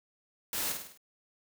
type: noise with echo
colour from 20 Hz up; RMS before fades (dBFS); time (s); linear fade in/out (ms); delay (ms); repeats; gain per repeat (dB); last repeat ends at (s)
white; -34; 0.53-0.72; 2; 51; 5; -5; 0.975
effects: none